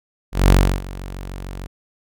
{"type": "tone with ADSR envelope", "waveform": "sawtooth", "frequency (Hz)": 46.63, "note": "F#1", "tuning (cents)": 14, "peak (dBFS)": -4, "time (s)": [0.32, 1.67], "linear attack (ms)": 180, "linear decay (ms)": 310, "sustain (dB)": -21, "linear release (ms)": 13, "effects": []}